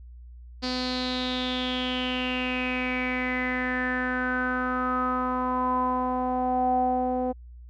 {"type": "tone with low-pass filter sweep", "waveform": "sawtooth", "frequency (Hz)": 252.8, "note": "B3", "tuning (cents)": 41, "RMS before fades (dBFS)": -27, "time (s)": [0.62, 7.33], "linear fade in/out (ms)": 20, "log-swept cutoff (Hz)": [4600, 640], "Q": 7.9, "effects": ["added 60 Hz sine -42 dBFS peak until 7.69 s"]}